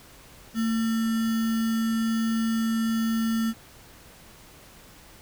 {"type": "tone with sample-and-hold", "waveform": "sine", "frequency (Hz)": 225.6, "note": "A3", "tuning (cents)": 44, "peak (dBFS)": -22, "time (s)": [0.54, 3.54], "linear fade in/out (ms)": 50, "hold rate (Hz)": 1575, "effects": ["pink hiss -50 dBFS RMS until 5.21 s"]}